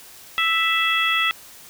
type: harmonic tone with a mistuned harmonic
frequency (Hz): 659.3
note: E5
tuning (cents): 0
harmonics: 2 / 3 / 4 / 5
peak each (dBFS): -23 / -23 / -23 / -23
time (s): 0.38-1.31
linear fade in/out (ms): 0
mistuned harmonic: 5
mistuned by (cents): +19
effects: white hiss -44 dBFS RMS until 1.69 s